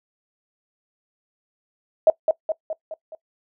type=tone with echo; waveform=sine; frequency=635 Hz; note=D#5; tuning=35 cents sharp; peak=-9 dBFS; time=2.07-2.1 s; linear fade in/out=2 ms; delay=210 ms; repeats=5; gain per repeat=-5 dB; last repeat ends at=3.15 s; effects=noise-tail reverb RT60 0.1 s tail -20 dB re dry